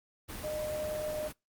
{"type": "tone in noise", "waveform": "sine", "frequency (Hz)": 610, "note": "D#5", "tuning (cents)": -34, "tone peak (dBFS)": -33, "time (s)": [0.43, 1.29], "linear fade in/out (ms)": 20, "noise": "pink", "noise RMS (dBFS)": -42, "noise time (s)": [0.28, 1.33], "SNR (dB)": 6, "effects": ["noise-tail reverb RT60 0.2 s tail -26 dB re dry", "Opus 24 kbps"]}